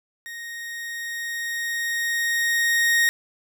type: tone with level ramp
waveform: 40% pulse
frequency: 1864.7 Hz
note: A#6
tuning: in tune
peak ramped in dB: -33 to -15 dBFS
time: 0.26-3.09 s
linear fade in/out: 0 ms
effects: none